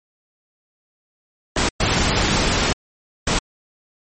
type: noise bursts at uneven times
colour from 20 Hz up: pink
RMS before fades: -18 dBFS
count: 3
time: 1.56-1.69 / 1.8-2.73 / 3.27-3.39 s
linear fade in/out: 5 ms
effects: MP3 32 kbps